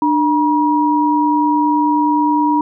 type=tone pair together; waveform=sine; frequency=298.4 / 957.3 Hz; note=D4 / A#5; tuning=+28 / +46 cents; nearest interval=octave + minor sixth; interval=2018 cents; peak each=-14 dBFS; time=0.02-2.61 s; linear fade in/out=2 ms; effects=none